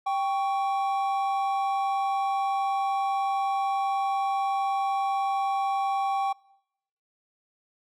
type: tone pair together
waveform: triangle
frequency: 785.5 / 1116 Hz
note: G5 / C#6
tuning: +3 / +11 cents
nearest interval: tritone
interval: 608 cents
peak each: -23 / -29 dBFS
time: 0.06-6.33 s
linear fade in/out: 10 ms
effects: noise-tail reverb RT60 0.8 s tail -24 dB re dry